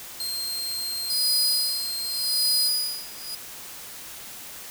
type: tone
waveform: sawtooth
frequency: 4186 Hz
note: C8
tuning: in tune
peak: -25 dBFS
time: 0.2-2.68 s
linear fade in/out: 2 ms
type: tone with tremolo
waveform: sawtooth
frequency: 4933 Hz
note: D#8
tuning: 16 cents flat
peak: -17 dBFS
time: 1.1-3.35 s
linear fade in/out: 2 ms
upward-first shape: sine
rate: 0.86 Hz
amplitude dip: 95%
effects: white hiss -40 dBFS RMS until 4.7 s